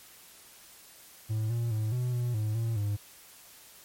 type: tone with pitch steps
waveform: triangle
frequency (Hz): 109.3 / 117.5 / 108.5 / 124.4 / 121.8 / 107.4 / 114.3 / 102.9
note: A2 / A#2 / A2 / B2 / B2 / A2 / A#2 / G#2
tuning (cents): -11 / +14 / -24 / +13 / -24 / -41 / -34 / -16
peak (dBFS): -25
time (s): 1.29-2.97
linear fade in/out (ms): 20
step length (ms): 210
effects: white hiss -53 dBFS RMS until 3.84 s + MP3 64 kbps